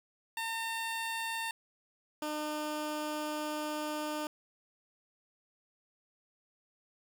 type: tone pair in turn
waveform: 15% pulse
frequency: 907 / 302.7 Hz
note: A#5 / D#4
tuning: -48 / -48 cents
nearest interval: octave + perfect fifth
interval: 1900 cents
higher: first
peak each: -28 dBFS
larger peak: neither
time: 0.37-1.51 / 2.22-4.27 s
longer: second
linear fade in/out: 2 ms
effects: none